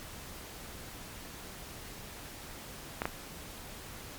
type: clicks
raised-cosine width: 0.5 ms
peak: -16 / -15 dBFS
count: 2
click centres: 3.019 / 3.055 s
effects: pink hiss -46 dBFS RMS until 4.18 s + MP3 96 kbps